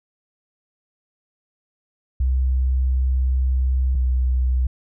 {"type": "tone pair in turn", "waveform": "sine", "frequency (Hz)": [64.5, 63.25], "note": ["C2", "B1"], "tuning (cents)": [-24, 42], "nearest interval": "unison", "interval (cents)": 34, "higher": "first", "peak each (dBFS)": -16, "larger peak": "neither", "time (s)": [[2.2, 3.95], [3.95, 4.67]], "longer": "first", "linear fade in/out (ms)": 5, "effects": []}